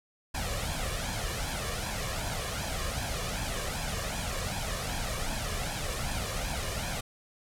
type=noise with flanger; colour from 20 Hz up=pink; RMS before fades=-33 dBFS; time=0.34-7.01 s; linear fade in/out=10 ms; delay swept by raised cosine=1.2 to 1.75 ms; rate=2.6 Hz; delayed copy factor=+0.65; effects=low-pass 11000 Hz 12 dB/octave